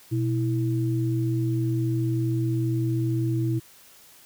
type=tone pair together; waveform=sine; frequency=122.4 / 327.1 Hz; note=B2 / E4; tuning=-15 / -13 cents; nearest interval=octave + perfect fourth; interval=1702 cents; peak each=-23 / -27 dBFS; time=0.11-3.6 s; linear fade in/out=20 ms; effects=white hiss -52 dBFS RMS until 4.25 s